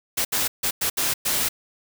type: noise bursts at uneven times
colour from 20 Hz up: white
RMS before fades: -23 dBFS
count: 6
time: 0.17-0.25 / 0.32-0.48 / 0.63-0.71 / 0.81-0.9 / 0.97-1.14 / 1.25-1.49 s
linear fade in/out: 10 ms
effects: none